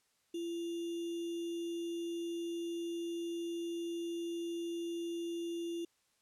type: tone with sample-and-hold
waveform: sine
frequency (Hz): 339.1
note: E4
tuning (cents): +49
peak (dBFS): -36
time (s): 0.34-5.85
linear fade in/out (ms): 5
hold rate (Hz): 3150
effects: white hiss -75 dBFS RMS until 6.21 s + low-pass 10000 Hz 12 dB/octave